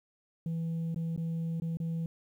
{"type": "tone with dropouts", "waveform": "sine", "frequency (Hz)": 164.81, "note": "E3", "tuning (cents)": 0, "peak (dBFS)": -28, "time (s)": [0.46, 2.06], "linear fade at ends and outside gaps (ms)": 2, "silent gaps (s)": [[0.945, 0.96], [1.163, 1.176], [1.6, 1.62], [1.771, 1.801]], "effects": ["tanh soft clip ceiling -30 dBFS", "11-bit"]}